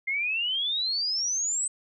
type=exponential sweep; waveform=sine; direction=up; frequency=2093 to 8200 Hz; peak=-25 dBFS; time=0.07-1.68 s; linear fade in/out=10 ms; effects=none